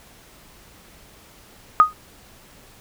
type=tone with exponential decay; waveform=sine; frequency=1244.5 Hz; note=D#6; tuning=in tune; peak=-4 dBFS; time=1.8-1.93 s; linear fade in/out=0 ms; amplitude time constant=28 ms; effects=pink hiss -49 dBFS RMS until 2.8 s